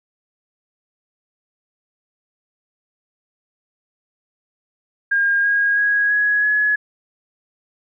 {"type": "tone with pitch steps", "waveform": "sine", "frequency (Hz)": [1616, 1634.8, 1653.8, 1673, 1692.4], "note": ["G#6", "G#6", "G#6", "G#6", "G#6"], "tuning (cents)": [-48, -28, -8, 12, 32], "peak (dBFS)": -14, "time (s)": [5.11, 6.76], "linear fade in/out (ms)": 10, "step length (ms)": 330, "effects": []}